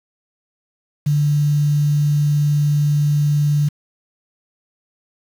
sine tone with quantisation, 146.83 Hz, D3, in tune, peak -13 dBFS, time 1.06-3.69 s, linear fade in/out 10 ms, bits 6, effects none

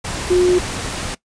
sine tone in noise, 360 Hz, F#4, 47 cents flat, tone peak -10 dBFS, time 0.3-0.59 s, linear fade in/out 10 ms, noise pink, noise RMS -25 dBFS, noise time 0.04-1.15 s, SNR +12 dB, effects noise-tail reverb RT60 0.1 s tail -19 dB re dry + resampled to 22050 Hz

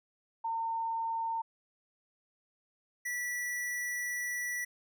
sine / square tone pair in turn, 909 / 1954.7 Hz, A#5 / B6, -44 / -18 cents, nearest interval octave + minor second, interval 1326 cents, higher second, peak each -31 / -34 dBFS, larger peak first, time 0.44-1.42 / 3.05-4.65 s, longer second, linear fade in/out 10 ms, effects none

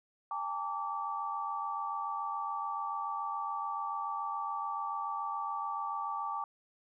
sine tone cluster, 806 / 893 / 1157 Hz, G5 / A5 / D6, +48 / +25 / -26 cents, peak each -40 / -39 / -36 dBFS, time 0.31-6.44 s, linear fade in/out 2 ms, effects none

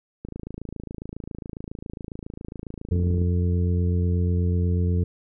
click train, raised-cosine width 3 ms, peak -21 dBFS, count 82, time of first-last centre 0.25-3.217 s, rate 27.3 Hz
harmonic tone, 88.2 Hz, F2, 18 cents sharp, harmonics 1 / 2 / 3 / 4 / 5, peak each -20 / -27 / -36 / -37 / -34 dBFS, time 2.91-5.04 s, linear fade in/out 5 ms
effects none

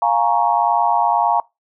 sine chord, Bb minor seventh, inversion second, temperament equal with one note detuned, 701.7 / 830.6 / 932.3 / 1108.7 Hz, F5 / Ab5 / Bb5 / Db6, +8 / 0 / 0 / 0 cents, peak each -19 / -19 / -17 / -23 dBFS, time 0.02-1.4 s, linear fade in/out 2 ms, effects noise-tail reverb RT60 0.2 s tail -22 dB re dry

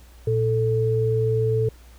sine tone pair together, 116.17 / 440 Hz, A#2 / A4, -6 / 0 cents, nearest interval octave + major seventh, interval 2306 cents, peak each -21 dBFS, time 0.27-1.69 s, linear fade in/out 5 ms, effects added 60 Hz sine -45 dBFS peak until 1.98 s + pink hiss -54 dBFS RMS until 1.98 s

